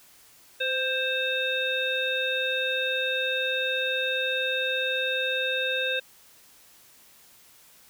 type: harmonic tone with a mistuned harmonic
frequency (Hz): 527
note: C5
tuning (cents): +12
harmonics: 1 / 3 / 5 / 7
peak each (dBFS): -30 / -30 / -30 / -30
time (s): 0.6-6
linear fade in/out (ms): 10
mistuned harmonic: 1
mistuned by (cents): -34
effects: white hiss -55 dBFS RMS until 7.89 s